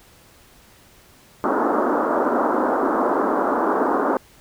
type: band-pass noise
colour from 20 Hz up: pink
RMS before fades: -20 dBFS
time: 1.44-4.17 s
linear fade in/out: 0 ms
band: 240 to 1400 Hz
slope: 48 dB/octave
effects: pink hiss -51 dBFS RMS until 4.4 s